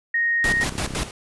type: tone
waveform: sine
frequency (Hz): 1864.7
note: A#6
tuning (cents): 0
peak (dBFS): -18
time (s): 0.14-0.64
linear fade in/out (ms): 5
type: noise with tremolo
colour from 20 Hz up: pink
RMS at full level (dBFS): -25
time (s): 0.44-1.11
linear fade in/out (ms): 2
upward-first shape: square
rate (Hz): 5.9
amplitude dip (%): 75
type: click train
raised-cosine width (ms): 3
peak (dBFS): -20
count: 17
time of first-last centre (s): 0.54-1.029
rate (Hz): 32.7
effects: resampled to 24000 Hz